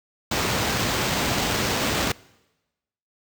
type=noise with sample-and-hold; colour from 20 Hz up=pink; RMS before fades=-23 dBFS; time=0.31-2.12 s; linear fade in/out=5 ms; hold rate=11025 Hz; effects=noise-tail reverb RT60 1.0 s tail -23 dB re dry + high-pass 80 Hz 12 dB/octave